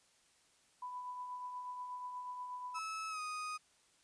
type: tone with tremolo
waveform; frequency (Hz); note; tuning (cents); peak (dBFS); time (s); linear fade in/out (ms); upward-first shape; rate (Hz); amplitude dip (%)
sine; 994; B5; +11; -40; 0.82-2.79; 5; triangle; 8.3; 40
type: tone with pitch glide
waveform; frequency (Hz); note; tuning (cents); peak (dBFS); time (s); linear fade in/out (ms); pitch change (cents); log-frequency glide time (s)
35% pulse; 1300 to 1244.2; E6 to D#6; -24 to 0; -38; 2.74-3.58; 20; -76; 3.09-3.2
effects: white hiss -70 dBFS RMS until 4.03 s + resampled to 22050 Hz